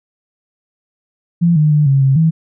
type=tone with pitch steps; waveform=sine; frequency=170.7 / 152.1 / 149.5 / 137 / 134.9 / 161.4 Hz; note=F3 / D#3 / D3 / C#3 / C#3 / E3; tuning=-39 / -39 / +31 / -20 / -47 / -36 cents; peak=-8 dBFS; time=1.41-2.31 s; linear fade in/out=20 ms; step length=150 ms; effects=none